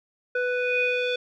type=tone with low-pass filter sweep; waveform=square; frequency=495.6 Hz; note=B4; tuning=6 cents sharp; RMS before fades=-25 dBFS; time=0.35-1.16 s; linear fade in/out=5 ms; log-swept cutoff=1800 to 3200 Hz; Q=7.4; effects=none